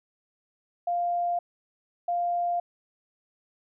sine tone pair in turn, 698.5 / 698.5 Hz, F5 / F5, 0 / 0 cents, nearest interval unison, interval 0 cents, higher neither, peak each -24 / -24 dBFS, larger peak neither, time 0.87-1.39 / 2.08-2.6 s, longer neither, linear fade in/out 5 ms, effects none

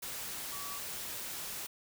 sine tone in noise, 1142 Hz, D6, 49 cents flat, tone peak -45 dBFS, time 0.52-0.79 s, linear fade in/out 10 ms, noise white, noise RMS -41 dBFS, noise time 0.02-1.67 s, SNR -7 dB, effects none

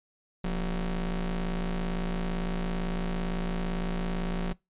45% pulse ring-modulated tone, 103.7 Hz, G#2, 2 cents flat, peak -25 dBFS, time 0.44-4.53 s, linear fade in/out 5 ms, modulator 74.8 Hz, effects noise-tail reverb RT60 0.2 s tail -22 dB re dry + resampled to 8000 Hz

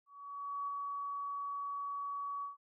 sine tone with ADSR envelope, 1132 Hz, C#6, 36 cents sharp, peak -35 dBFS, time 0.06-2.57 s, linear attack 620 ms, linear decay 9 ms, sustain -2 dB, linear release 140 ms, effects none

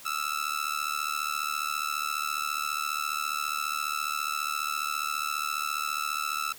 sawtooth tone with amplitude modulation, 1318.5 Hz, E6, in tune, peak -21 dBFS, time 0.05-6.53 s, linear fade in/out 10 ms, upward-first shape sine, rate 74.7 Hz, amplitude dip 95%, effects white hiss -48 dBFS RMS until 6.58 s

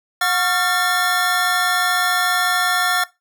square tone cluster, 725 / 1109 / 1384 / 1793 / 3381 Hz, F#5 / C#6 / F6 / A6 / G#7, -35 / 0 / -16 / +32 / +30 cents, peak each -23 / -28 / -20 / -22 / -27 dBFS, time 0.21-3.04 s, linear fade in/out 5 ms, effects noise-tail reverb RT60 0.2 s tail -18 dB re dry

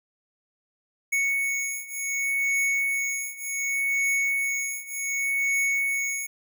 square beating tone pair, 2217 / 2217.67 Hz, C#7 / C#7, 0 / 0 cents, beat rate 0.67 Hz, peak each -29 / -27 dBFS, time 1.12-6.27 s, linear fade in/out 10 ms, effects none

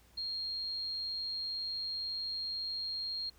sine tone, 4234 Hz, C8, 20 cents sharp, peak -35 dBFS, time 0.17-3.3 s, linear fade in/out 10 ms, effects added 60 Hz sine -63 dBFS peak until 3.38 s + pink hiss -65 dBFS RMS until 3.38 s

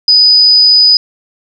sine tone, 4978 Hz, D#8, in tune, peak -3 dBFS, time 0.08-0.97 s, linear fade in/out 2 ms, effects none

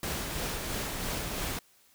pink noise with tremolo, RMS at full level -33 dBFS, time 0.03-1.59 s, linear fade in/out 2 ms, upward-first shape sine, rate 3 Hz, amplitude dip 30%, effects white hiss -63 dBFS RMS until 1.94 s

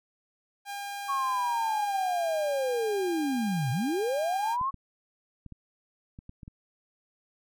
sawtooth tone, 805 Hz, G5, 46 cents sharp, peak -31 dBFS, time 0.65-4.57 s, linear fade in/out 50 ms
sine linear two-way sweep, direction down then up, 1114 to 116.54 to 1114 Hz, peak -26 dBFS, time 1.08-4.71 s, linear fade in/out 20 ms, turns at 3.71 s
clicks, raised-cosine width 5 ms, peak -31 dBFS, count 8, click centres 4.613 / 4.743 / 5.463 / 5.523 / 6.189 / 6.294 / 6.432 / 6.479 s
effects none

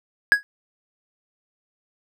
triangle tone with exponential decay, 1661.2 Hz, G#6, in tune, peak -5 dBFS, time 0.32-0.43 s, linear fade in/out 0 ms, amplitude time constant 22 ms, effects none

